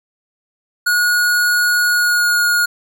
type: tone with pitch glide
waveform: square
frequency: 1449 to 1435.7 Hz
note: F#6 to F6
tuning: -37 to +47 cents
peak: -13 dBFS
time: 0.86-2.66 s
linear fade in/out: 10 ms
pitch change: -16 cents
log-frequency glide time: 1.86-2.44 s
effects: none